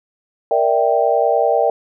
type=chord; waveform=sine; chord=E half-diminished seventh; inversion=second; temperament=equal with one note detuned; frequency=466.2 / 587.3 / 657.4 / 784 Hz; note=Bb4 / D5 / E5 / G5; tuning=0 / 0 / -5 / 0 cents; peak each=-18 dBFS; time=0.51-1.7 s; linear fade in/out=2 ms; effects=none